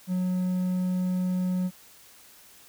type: tone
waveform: triangle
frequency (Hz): 182.8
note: F#3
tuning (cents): -21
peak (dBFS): -22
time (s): 0.07-1.71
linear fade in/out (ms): 50
effects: white hiss -53 dBFS RMS until 2.68 s